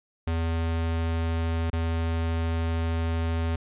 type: tone with dropouts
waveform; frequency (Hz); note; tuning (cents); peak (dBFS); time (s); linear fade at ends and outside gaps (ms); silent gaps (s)
square; 82.41; E2; 0; -25; 0.27-3.56; 5; 1.702-1.73
effects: resampled to 8000 Hz + 11-bit